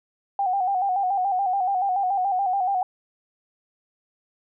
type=tone with vibrato; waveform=sine; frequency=764 Hz; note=G5; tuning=45 cents flat; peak=-20 dBFS; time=0.39-2.83 s; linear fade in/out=2 ms; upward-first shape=square; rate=7 Hz; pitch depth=69 cents each way; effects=none